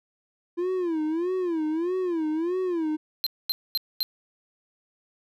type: tone with vibrato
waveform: triangle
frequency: 338.8 Hz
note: E4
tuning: 48 cents sharp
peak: -22 dBFS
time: 0.57-2.97 s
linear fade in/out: 20 ms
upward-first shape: sine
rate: 1.6 Hz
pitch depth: 170 cents each way
type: tone bursts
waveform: square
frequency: 4141 Hz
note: C8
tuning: 19 cents flat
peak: -23 dBFS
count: 4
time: 3.24-4.03 s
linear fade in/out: 0 ms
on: 25 ms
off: 230 ms
effects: none